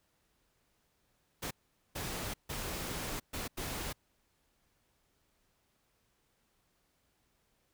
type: noise bursts at uneven times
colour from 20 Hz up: pink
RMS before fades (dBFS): -39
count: 5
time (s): 1.42-1.51 / 1.95-2.34 / 2.49-3.2 / 3.33-3.48 / 3.57-3.93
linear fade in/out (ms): 10
effects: pink hiss -75 dBFS RMS until 7.73 s